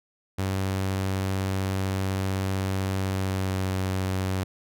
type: tone with pitch glide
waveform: sawtooth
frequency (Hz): 95.8 to 94.32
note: G2 to F#2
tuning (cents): -39 to +34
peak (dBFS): -21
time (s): 0.38-4.44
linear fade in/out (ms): 10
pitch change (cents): -27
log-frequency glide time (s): 3.03-3.75
effects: none